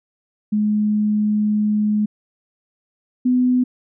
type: tone pair in turn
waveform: sine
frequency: 210.8 / 250.7 Hz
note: G#3 / B3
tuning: +26 / +26 cents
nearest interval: minor third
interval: 300 cents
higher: second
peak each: -15 / -13 dBFS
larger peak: second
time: 0.52-2.06 / 3.25-3.64 s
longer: first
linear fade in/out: 10 ms
effects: none